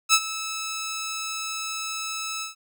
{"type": "tone with ADSR envelope", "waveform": "10% pulse", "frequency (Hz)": 1305, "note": "E6", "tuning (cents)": -18, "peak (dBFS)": -5, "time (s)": [0.09, 2.55], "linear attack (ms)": 46, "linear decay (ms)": 56, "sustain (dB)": -16, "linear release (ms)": 130, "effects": []}